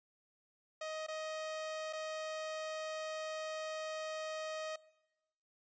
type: tone with dropouts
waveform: sawtooth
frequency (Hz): 627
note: D#5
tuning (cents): +13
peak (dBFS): -36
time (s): 0.81-4.76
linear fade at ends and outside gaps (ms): 5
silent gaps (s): 1.066-1.083 / 1.928-1.932
effects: noise-tail reverb RT60 1.0 s tail -21 dB re dry + resampled to 16000 Hz